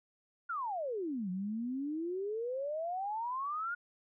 sine exponential two-way sweep, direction down then up, 1452 to 178.5 to 1452 Hz, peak -34 dBFS, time 0.49-3.75 s, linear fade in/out 10 ms, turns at 1.3 s, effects none

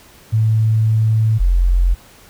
sine tone pair in turn, 110.2 / 44.3 Hz, A2 / F1, +3 / +25 cents, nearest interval octave + major third, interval 1578 cents, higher first, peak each -11 / -10 dBFS, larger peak second, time 0.32-1.39 / 1.39-1.95 s, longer first, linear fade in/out 20 ms, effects pink hiss -45 dBFS RMS until 2.29 s

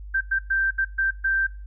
sine tone bursts at uneven times, 1568 Hz, G6, in tune, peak -19 dBFS, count 6, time 0.14-0.21 / 0.31-0.39 / 0.5-0.71 / 0.78-0.85 / 0.98-1.11 / 1.24-1.47 s, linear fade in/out 10 ms, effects noise-tail reverb RT60 0.3 s tail -17 dB re dry + added 50 Hz sine -35 dBFS peak until 1.66 s

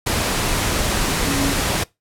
sine tone in noise, 277.2 Hz, C#4, in tune, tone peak -21 dBFS, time 1.26-1.54 s, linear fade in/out 10 ms, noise pink, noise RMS -20 dBFS, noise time 0.06-1.84 s, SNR -4 dB, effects noise-tail reverb RT60 0.2 s tail -22 dB re dry + low-pass 12000 Hz 12 dB/octave

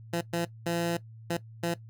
15% pulse tone bursts at uneven times, 170.2 Hz, F3, 44 cents flat, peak -21 dBFS, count 5, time 0.13-0.21 / 0.33-0.45 / 0.66-0.97 / 1.3-1.37 / 1.63-1.74 s, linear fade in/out 5 ms, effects noise-tail reverb RT60 0.1 s tail -17 dB re dry + added 112 Hz sine -45 dBFS peak until 1.89 s

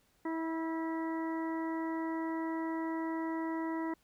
harmonic tone with a mistuned harmonic, 324.4 Hz, E4, 28 cents flat, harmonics 1 / 2 / 3 / 4 / 5 / 6, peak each -34 / -45 / -41 / -50 / -55 / -47 dBFS, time 0.25-3.94 s, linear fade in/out 5 ms, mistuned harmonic 4, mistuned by +24 cents, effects pink hiss -71 dBFS RMS until 4.03 s

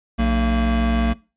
square tone pair together, 60.44 / 228.2 Hz, B1 / A#3, -37 / -37 cents, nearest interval octave + major seventh, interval 2300 cents, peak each -20 dBFS, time 0.18-1.14 s, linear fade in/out 20 ms, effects noise-tail reverb RT60 0.3 s tail -21 dB re dry + resampled to 8000 Hz

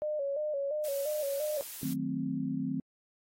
sine tone with vibrato, 581 Hz, D5, 19 cents flat, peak -30 dBFS, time 0.02-1.61 s, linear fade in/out 0 ms, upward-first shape square, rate 2.9 Hz, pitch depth 72 cents each way
blue noise, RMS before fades -42 dBFS, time 0.84-1.94 s, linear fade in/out 10 ms
sine chord, D# diminished seventh, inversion none, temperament equal, 155.56 / 185 / 220 / 261.6 Hz, D#3 / F#3 / A3 / C4, 0 / 0 / 0 / 0 cents, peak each -38 / -38 / -38 / -33 dBFS, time 1.83-2.8 s, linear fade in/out 2 ms
effects AAC 48 kbps

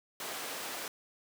pink high-pass noise, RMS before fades -40 dBFS, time 0.2-0.88 s, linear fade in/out 2 ms, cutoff 440 Hz, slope 12 dB/octave, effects none

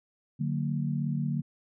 sine chord, D augmented, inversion none, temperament just, 146.83 / 183.54 / 229.4 Hz, D3 / F#3 / A#3, 0 / -14 / -28 cents, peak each -29 / -34 / -33 dBFS, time 0.39-1.42 s, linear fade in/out 20 ms, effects none

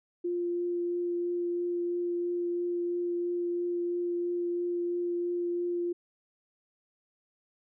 sine tone with vibrato, 349.2 Hz, F4, in tune, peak -28 dBFS, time 0.24-5.93 s, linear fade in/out 10 ms, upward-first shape triangle, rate 3 Hz, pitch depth 10 cents each way, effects none

